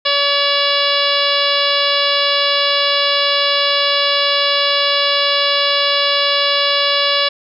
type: harmonic tone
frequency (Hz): 569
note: C#5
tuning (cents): +45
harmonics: 1 / 2 / 3 / 4 / 5 / 6 / 7 / 8 / 9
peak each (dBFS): -20 / -21 / -23 / -24 / -20 / -20 / -20 / -26 / -24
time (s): 0.05-7.29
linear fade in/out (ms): 10
effects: none